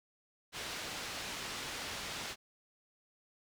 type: low-pass noise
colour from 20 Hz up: white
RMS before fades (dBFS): -42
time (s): 0.52-2.36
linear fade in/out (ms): 50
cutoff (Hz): 4700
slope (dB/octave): 12
effects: none